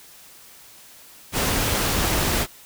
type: noise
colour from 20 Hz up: pink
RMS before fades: -22 dBFS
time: 1.32-2.47 s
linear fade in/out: 50 ms
effects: white hiss -47 dBFS RMS until 2.65 s